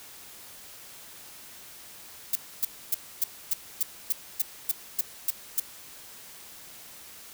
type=noise bursts; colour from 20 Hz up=violet; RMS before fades=-24 dBFS; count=12; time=2.33-5.6 s; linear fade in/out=5 ms; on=25 ms; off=270 ms; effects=white hiss -47 dBFS RMS until 7.33 s

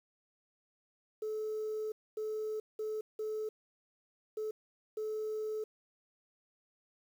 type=tone bursts at uneven times; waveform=sine; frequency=431.9 Hz; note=A4; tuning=32 cents flat; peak=-33 dBFS; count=6; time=1.22-1.92 / 2.17-2.6 / 2.79-3.01 / 3.19-3.49 / 4.37-4.51 / 4.97-5.64 s; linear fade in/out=5 ms; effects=tanh soft clip ceiling -31 dBFS + 10-bit

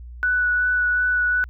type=tone with vibrato; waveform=sine; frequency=1480 Hz; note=F#6; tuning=in tune; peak=-17 dBFS; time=0.23-1.44 s; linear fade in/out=0 ms; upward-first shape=sine; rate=2.7 Hz; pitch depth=11 cents each way; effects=added 60 Hz sine -35 dBFS peak until 1.49 s

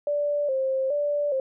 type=tone with vibrato; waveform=sine; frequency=556 Hz; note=C#5; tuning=5 cents sharp; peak=-22 dBFS; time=0.07-1.4 s; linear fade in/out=2 ms; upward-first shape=square; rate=1.2 Hz; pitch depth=83 cents each way; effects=none

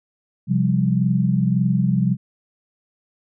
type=chord; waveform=sine; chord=C suspended fourth; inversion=none; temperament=just; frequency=130.81 / 174.42 / 196.22 Hz; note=C3 / F3 / G3; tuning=0 / -2 / +2 cents; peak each=-20 dBFS; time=0.47-2.17 s; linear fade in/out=50 ms; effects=none

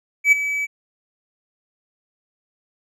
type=tone with ADSR envelope; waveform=triangle; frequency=2290 Hz; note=D7; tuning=44 cents flat; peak=-6 dBFS; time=0.24-0.67 s; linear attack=81 ms; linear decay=13 ms; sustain=-13 dB; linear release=29 ms; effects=none

